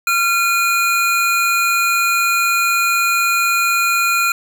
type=tone pair together; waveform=square; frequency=1376 / 2452 Hz; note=F6 / D#7; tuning=-26 / -26 cents; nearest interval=minor seventh; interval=1000 cents; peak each=-17 dBFS; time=0.07-4.32 s; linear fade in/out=2 ms; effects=none